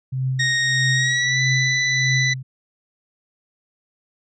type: tone with tremolo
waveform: sine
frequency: 130.7 Hz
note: C3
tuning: 1 cent flat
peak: -18 dBFS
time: 0.12-2.43 s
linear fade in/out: 10 ms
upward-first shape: triangle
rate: 1.6 Hz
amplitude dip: 90%
type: tone with pitch glide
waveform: sawtooth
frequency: 1864.7 to 1987 Hz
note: A#6 to B6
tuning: 0 to +10 cents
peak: -14 dBFS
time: 0.39-2.34 s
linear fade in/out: 10 ms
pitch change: +110 cents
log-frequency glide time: 0.92-1.41 s
effects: resampled to 16000 Hz